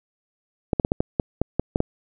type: clicks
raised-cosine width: 2 ms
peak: -6 dBFS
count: 10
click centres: 0.732 / 0.798 / 0.849 / 0.919 / 1.005 / 1.198 / 1.416 / 1.596 / 1.759 / 1.804 s
effects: none